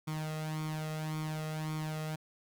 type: tone with flanger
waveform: sawtooth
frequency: 155.56 Hz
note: D#3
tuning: in tune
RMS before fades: -37 dBFS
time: 0.07-2.16 s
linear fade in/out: 10 ms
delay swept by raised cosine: 0.88 to 1.56 ms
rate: 1.8 Hz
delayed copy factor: +0.65
effects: Opus 48 kbps